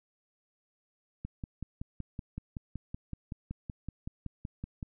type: click train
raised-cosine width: 5 ms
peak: -25 dBFS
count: 20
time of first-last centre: 1.25-4.828 s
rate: 5.31 Hz
effects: none